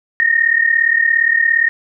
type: tone pair together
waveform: sine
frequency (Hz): 1827.4 / 1864.7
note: A#6 / A#6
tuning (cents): -35 / 0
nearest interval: unison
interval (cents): 35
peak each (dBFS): -14 / -13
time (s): 0.2-1.69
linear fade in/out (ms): 0
effects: none